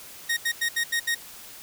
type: tone bursts at uneven times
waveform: sawtooth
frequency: 1865 Hz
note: A#6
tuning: in tune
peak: -19 dBFS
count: 6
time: 0.29-0.37 / 0.45-0.52 / 0.61-0.69 / 0.76-0.84 / 0.92-1 / 1.07-1.15 s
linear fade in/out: 10 ms
effects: white hiss -44 dBFS RMS until 1.62 s